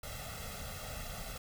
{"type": "noise with comb filter", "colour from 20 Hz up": "pink", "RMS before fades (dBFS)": -43, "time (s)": [0.03, 1.38], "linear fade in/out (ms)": 5, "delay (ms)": 1.5, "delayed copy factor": 1, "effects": []}